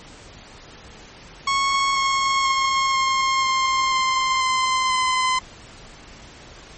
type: tone with pitch steps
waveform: sawtooth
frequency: 1100 / 1089.3 / 1078.6 / 1068.1 / 1057.6 / 1047.3 / 1037.1 / 1026.9 Hz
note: C#6 / C#6 / C#6 / C6 / C6 / C6 / C6 / C6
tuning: -14 / -31 / -48 / +35 / +18 / +1 / -16 / -33 cents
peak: -14 dBFS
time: 1.47-5.39 s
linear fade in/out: 5 ms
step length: 490 ms
effects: pink hiss -43 dBFS RMS until 6.77 s + MP3 32 kbps